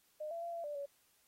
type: tone with pitch steps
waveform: sine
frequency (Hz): 610 / 674 / 684 / 677 / 588 / 565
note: D#5 / E5 / F5 / E5 / D5 / C#5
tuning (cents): -34 / +38 / -36 / +46 / +2 / +33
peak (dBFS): -39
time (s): 0.2-0.86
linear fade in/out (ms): 10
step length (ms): 110
effects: white hiss -72 dBFS RMS until 1.27 s + AAC 48 kbps